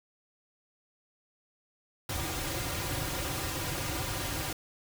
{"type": "noise with comb filter", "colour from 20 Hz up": "pink", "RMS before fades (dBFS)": -34, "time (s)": [2.09, 4.53], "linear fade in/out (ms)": 5, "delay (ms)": 4.6, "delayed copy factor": -0.75, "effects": []}